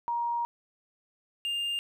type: tone pair in turn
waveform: sine / triangle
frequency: 944 / 2806 Hz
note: A#5 / F7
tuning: +22 / +8 cents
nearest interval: octave + perfect fifth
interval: 1886 cents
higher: second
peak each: -27 dBFS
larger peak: neither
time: 0.08-0.45 / 1.45-1.79 s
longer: first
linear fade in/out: 0 ms
effects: none